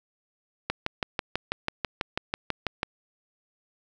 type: click train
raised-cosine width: 0.3 ms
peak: -10 dBFS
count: 14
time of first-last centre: 0.7-2.831 s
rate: 6.1 Hz
effects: none